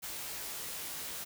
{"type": "noise with comb filter", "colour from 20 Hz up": "white", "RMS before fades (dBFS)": -41, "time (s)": [0.02, 1.25], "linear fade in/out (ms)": 20, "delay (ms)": 18, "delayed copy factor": 0.9, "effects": []}